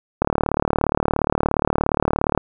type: click train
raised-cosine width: 1 ms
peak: -3 dBFS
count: 81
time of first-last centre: 0.22-2.376 s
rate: 37.1 Hz
effects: none